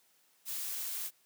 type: noise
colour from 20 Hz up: blue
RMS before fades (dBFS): -38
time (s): 0.45-1.11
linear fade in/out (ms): 50
effects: white hiss -69 dBFS RMS until 1.25 s + high-pass 150 Hz 12 dB/octave